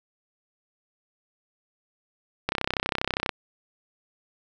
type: click train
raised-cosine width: 0.3 ms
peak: -8 dBFS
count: 27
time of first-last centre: 2.49-3.292 s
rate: 32.4 Hz
effects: none